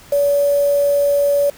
sine tone with quantisation, 571 Hz, D5, 49 cents flat, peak -12 dBFS, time 0.12-1.5 s, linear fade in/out 5 ms, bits 5, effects pink hiss -43 dBFS RMS until 1.57 s

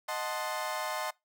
30% pulse chord, D# diminished seventh, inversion none, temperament equal, 622.3 / 740 / 880 / 1046.5 Hz, D#5 / F#5 / A5 / C6, 0 / 0 / 0 / 0 cents, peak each -35 / -37 / -36 / -35 dBFS, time 0.08-1.11 s, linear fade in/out 10 ms, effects noise-tail reverb RT60 0.2 s tail -23 dB re dry

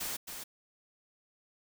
white noise with echo, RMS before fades -37 dBFS, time 0-0.17 s, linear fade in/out 10 ms, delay 270 ms, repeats 1, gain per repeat -6 dB, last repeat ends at 0.44 s, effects none

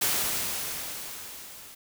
white noise with level ramp, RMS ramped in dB -25 to -47 dBFS, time 0.01-1.75 s, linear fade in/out 10 ms, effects none

